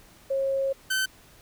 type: tone pair in turn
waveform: sine / sawtooth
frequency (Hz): 542 / 1533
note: C#5 / G6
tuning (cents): -39 / -39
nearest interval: octave + tritone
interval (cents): 1800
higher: second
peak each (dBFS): -23 / -20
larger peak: second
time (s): 0.3-0.73 / 0.9-1.06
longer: first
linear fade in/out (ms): 10
effects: pink hiss -54 dBFS RMS until 1.41 s

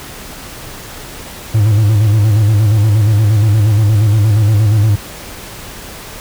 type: tone with vibrato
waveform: triangle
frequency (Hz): 106.1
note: G#2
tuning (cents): +38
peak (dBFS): -5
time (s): 1.54-4.96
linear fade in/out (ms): 10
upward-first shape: square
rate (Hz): 8.5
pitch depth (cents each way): 70
effects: pink hiss -30 dBFS RMS until 6.2 s

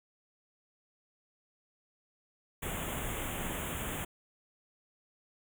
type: band-stop noise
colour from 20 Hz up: pink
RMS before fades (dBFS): -37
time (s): 2.62-4.05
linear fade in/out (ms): 10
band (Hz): 3500 to 6700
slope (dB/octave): 96
effects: none

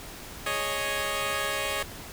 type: chord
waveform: 10% pulse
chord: Ab suspended fourth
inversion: none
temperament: equal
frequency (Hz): 415.3 / 554.4 / 622.3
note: Ab4 / Db5 / Eb5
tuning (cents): 0 / 0 / 0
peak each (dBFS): -27 / -22 / -24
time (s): 0.46-1.83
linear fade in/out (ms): 5
effects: pink hiss -42 dBFS RMS until 2.12 s

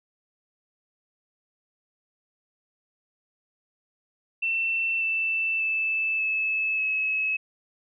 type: tone with pitch steps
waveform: sine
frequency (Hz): 2686 / 2658 / 2631 / 2604 / 2577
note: E7 / E7 / E7 / E7 / E7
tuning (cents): +32 / +14 / -4 / -22 / -40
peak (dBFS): -23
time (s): 4.42-7.37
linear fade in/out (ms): 10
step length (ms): 590
effects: none

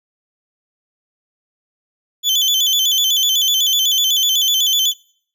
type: tone with vibrato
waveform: 35% pulse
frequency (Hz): 3267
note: G#7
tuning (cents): -29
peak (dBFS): -11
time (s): 2.23-4.94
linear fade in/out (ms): 50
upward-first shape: square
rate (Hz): 8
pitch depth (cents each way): 94
effects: noise-tail reverb RT60 0.6 s tail -25 dB re dry

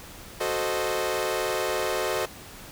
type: chord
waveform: sawtooth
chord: F# diminished seventh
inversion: none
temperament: equal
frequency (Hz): 370 / 440 / 523.3 / 622.3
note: F#4 / A4 / C5 / Eb5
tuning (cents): 0 / 0 / 0 / 0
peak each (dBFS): -27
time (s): 0.4-2.26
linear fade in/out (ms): 10
effects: pink hiss -44 dBFS RMS until 2.71 s

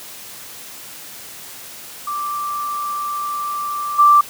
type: tone with level steps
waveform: sine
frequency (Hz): 1174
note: D6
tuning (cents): -1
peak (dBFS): -21 / -7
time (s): 2.07-4.21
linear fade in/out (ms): 5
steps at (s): 3.98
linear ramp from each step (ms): 20
effects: white hiss -36 dBFS RMS until 4.29 s + high-pass 80 Hz 12 dB/octave

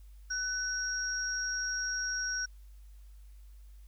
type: tone pair together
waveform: sine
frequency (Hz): 1502 / 5609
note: F#6 / F8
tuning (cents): +26 / +7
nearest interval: octave + major seventh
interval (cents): 2281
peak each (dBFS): -34 / -34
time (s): 0.3-2.46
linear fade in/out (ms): 10
effects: added 50 Hz sine -49 dBFS peak until 3.87 s + white hiss -70 dBFS RMS until 3.87 s

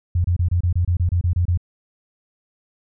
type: tone bursts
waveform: sine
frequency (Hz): 87.8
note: F2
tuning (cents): +10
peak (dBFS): -15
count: 12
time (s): 0.15-1.575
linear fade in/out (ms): 5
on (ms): 94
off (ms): 27
effects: none

